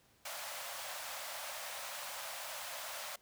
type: high-pass noise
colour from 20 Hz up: pink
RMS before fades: -44 dBFS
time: 0.25-3.16 s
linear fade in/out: 5 ms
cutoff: 540 Hz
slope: 96 dB/octave
effects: pink hiss -68 dBFS RMS until 3.21 s + high-pass 60 Hz 12 dB/octave